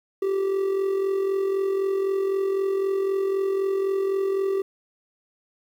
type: tone with amplitude modulation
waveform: triangle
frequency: 388.9 Hz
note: G4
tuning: 14 cents flat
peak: -17 dBFS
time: 0.22-4.62 s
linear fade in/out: 5 ms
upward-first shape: sine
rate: 43.9 Hz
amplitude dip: 50%
effects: 9-bit